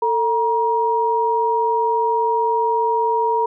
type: tone pair together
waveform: sine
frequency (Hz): 447.5 / 948.2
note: A4 / A#5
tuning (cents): +29 / +29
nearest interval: octave + minor second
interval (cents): 1300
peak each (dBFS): -20 / -17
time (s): 0.02-3.46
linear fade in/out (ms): 5
effects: none

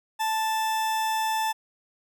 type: tone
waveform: 40% pulse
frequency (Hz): 880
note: A5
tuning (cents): 0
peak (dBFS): -23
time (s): 0.19-1.53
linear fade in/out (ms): 20
effects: none

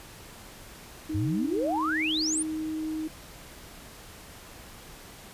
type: tone with pitch glide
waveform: sine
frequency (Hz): 311.1 to 313.4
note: D#4 to D#4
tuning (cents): 0 to +13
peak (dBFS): -29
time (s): 1.09-3.08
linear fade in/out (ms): 10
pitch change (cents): +13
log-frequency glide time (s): 1.23-1.34
type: exponential sweep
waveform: sine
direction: up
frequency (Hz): 87.31 to 9956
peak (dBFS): -26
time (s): 1.14-2.43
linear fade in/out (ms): 10
effects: pink hiss -47 dBFS RMS until 5.33 s + resampled to 32000 Hz

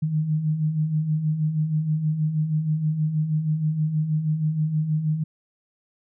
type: beating tone pair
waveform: sine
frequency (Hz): 149.9 / 156.2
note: D3 / D#3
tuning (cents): +36 / +7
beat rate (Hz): 6.3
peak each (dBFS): -29 / -21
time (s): 0.02-5.24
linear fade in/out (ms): 10
effects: none

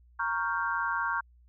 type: chord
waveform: sine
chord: G half-diminished seventh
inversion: first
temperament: equal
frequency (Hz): 932.3 / 1108.7 / 1396.9 / 1568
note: Bb5 / Db6 / F6 / G6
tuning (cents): 0 / 0 / 0 / 0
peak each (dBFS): -33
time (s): 0.19-1.21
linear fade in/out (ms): 10
effects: added 60 Hz sine -56 dBFS peak until 1.48 s

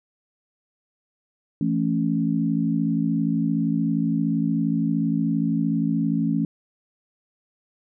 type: chord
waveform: sine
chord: A major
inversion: second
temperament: equal with one note detuned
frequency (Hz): 167.02 / 220 / 277.2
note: E3 / A3 / C#4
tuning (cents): +23 / 0 / 0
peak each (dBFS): -24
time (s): 1.61-6.45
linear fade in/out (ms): 2
effects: none

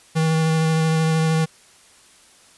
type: tone with vibrato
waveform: square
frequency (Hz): 160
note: D#3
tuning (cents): +49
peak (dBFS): -17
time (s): 0.15-1.46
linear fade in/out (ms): 20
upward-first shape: sine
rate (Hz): 13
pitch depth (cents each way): 13
effects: white hiss -51 dBFS RMS until 2.57 s + resampled to 24000 Hz

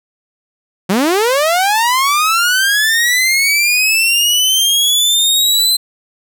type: linear sweep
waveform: sawtooth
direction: up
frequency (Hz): 173.5 to 4085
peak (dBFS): -7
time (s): 0.89-5.77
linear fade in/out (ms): 10
effects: none

